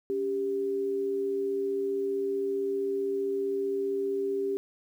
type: tone pair together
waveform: sine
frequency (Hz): 279.5 / 394.9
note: C#4 / G4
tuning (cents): +14 / +13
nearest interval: tritone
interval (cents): 599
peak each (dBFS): -37 / -27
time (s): 0.1-4.57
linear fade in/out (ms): 0
effects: 10-bit